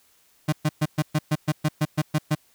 35% pulse tone bursts, 152.8 Hz, D#3, 31 cents flat, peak -17 dBFS, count 12, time 0.48-2.352 s, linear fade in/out 10 ms, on 46 ms, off 120 ms, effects white hiss -61 dBFS RMS until 2.54 s

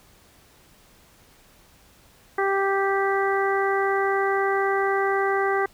harmonic tone, 392 Hz, G4, in tune, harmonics 1 / 2 / 3 / 4 / 5, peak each -23 / -26 / -28 / -29 / -30 dBFS, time 2.38-5.66 s, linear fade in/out 5 ms, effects pink hiss -55 dBFS RMS until 5.73 s

